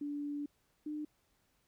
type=tone pair in turn; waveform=sine; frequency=290 / 301.2 Hz; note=D4 / D4; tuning=-22 / +44 cents; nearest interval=minor second; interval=66 cents; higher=second; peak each=-36 / -37 dBFS; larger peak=first; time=0.01-0.46 / 0.86-1.05 s; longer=first; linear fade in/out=5 ms; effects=pink hiss -75 dBFS RMS until 1.67 s